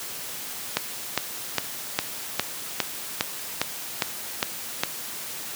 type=click train; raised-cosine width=0.2 ms; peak=-3 dBFS; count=11; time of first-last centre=0.77-4.835 s; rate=2.46 Hz; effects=white hiss -35 dBFS RMS until 5.55 s + high-pass 100 Hz 12 dB/octave